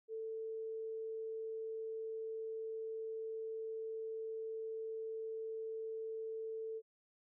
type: tone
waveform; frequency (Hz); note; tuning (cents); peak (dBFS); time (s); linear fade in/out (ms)
sine; 444.2; A4; +16; -40; 0.08-6.82; 50
effects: none